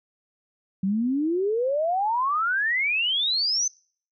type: exponential sweep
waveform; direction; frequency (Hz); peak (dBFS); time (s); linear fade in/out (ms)
sine; up; 185.3 to 6250; -21; 0.83-3.68; 5
effects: noise-tail reverb RT60 0.5 s tail -26 dB re dry